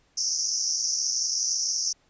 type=band-pass noise; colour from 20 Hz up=pink; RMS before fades=-27 dBFS; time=0.17-1.93 s; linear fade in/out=10 ms; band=5300 to 6200 Hz; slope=96 dB/octave; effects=pink hiss -65 dBFS RMS until 2.09 s + resampled to 16000 Hz